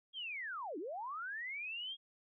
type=linear two-way sweep; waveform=sine; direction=down then up; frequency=3300 to 279.9 to 3300 Hz; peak=-40 dBFS; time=0.13-1.97 s; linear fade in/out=50 ms; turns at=0.78 s; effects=none